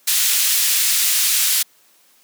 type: band-pass noise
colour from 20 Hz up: white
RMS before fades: -17 dBFS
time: 0.07-1.63 s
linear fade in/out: 10 ms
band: 2400 to 16000 Hz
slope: 12 dB/octave
effects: white hiss -55 dBFS RMS until 2.23 s + high-pass 200 Hz 12 dB/octave